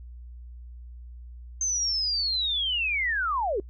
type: linear sweep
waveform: sine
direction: down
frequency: 6310 to 350.8 Hz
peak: -24 dBFS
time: 1.61-3.6 s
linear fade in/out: 2 ms
effects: noise-tail reverb RT60 0.1 s tail -24 dB re dry + added 60 Hz sine -40 dBFS peak until 3.69 s